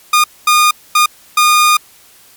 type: tone bursts at uneven times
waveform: sawtooth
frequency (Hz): 1221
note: D#6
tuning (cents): -33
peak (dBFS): -3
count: 4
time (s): 0.13-0.24 / 0.47-0.71 / 0.95-1.06 / 1.37-1.77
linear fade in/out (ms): 5
effects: white hiss -44 dBFS RMS until 2.36 s + MP3 96 kbps